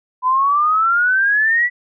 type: exponential sweep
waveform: sine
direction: up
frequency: 998 to 1975.5 Hz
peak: -12 dBFS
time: 0.22-1.7 s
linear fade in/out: 50 ms
effects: none